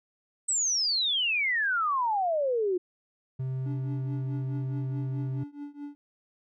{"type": "exponential sweep", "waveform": "sine", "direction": "down", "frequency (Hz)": [8200, 349.2], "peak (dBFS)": -24, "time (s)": [0.48, 2.78], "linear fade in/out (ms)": 10}
{"type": "tone", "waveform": "triangle", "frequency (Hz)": 130.81, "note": "C3", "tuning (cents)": 0, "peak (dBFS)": -27, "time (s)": [3.39, 5.44], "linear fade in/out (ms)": 10}
{"type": "tone with tremolo", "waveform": "triangle", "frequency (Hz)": 288.9, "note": "D4", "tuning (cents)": -28, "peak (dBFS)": -32, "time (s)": [3.66, 5.95], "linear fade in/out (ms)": 0, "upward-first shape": "triangle", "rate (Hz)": 4.7, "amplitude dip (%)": 95}
{"effects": []}